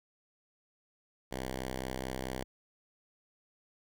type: tone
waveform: 5% pulse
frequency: 64.6 Hz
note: C2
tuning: 21 cents flat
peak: -25 dBFS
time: 1.31-2.44 s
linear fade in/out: 10 ms
effects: none